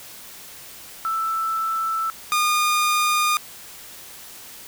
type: tone pair in turn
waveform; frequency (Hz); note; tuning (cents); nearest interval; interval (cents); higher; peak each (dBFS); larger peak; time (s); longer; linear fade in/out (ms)
sine / sawtooth; 1324 / 1218.3; E6 / D#6; +7 / -37; minor second; 144; first; -21 / -14; second; 1.05-2.1 / 2.32-3.37; neither; 0
effects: white hiss -41 dBFS RMS until 4.67 s